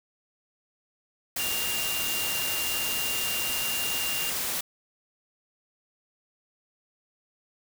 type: tone in noise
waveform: sine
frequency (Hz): 2794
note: F7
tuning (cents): 0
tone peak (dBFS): -31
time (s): 1.39-4.3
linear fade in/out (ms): 5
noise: white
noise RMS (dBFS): -30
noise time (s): 1.36-4.61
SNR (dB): -4
effects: none